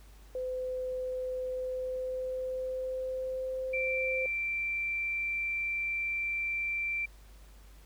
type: tone with pitch glide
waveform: sine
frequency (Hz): 510 to 519.8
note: C5 to C5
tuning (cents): -44 to -11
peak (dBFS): -32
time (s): 0.35-4.26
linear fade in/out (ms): 2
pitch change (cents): +33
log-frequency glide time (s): 1.5-3.73
type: tone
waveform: sine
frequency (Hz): 2349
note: D7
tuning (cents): 0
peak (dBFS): -30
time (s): 3.73-7.06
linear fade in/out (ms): 10
effects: added 50 Hz sine -51 dBFS peak until 7.85 s + pink hiss -61 dBFS RMS until 7.85 s